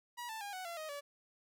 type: tone with pitch steps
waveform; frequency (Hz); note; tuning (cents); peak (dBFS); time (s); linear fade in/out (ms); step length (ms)
sawtooth; 964 / 884 / 810.6 / 743.3 / 681.7 / 625.1 / 573.2; B5 / A5 / G#5 / F#5 / F5 / D#5 / D5; -42 / +8 / -42 / +8 / -42 / +8 / -42; -38; 0.17-1.01; 20; 120
effects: none